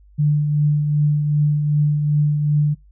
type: tone with tremolo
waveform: sine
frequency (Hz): 148.4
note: D3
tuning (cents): +18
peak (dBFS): -12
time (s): 0.18-2.75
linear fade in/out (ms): 20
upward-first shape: triangle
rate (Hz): 2.6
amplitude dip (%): 45
effects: noise-tail reverb RT60 0.2 s tail -24 dB re dry + added 50 Hz sine -46 dBFS peak until 2.91 s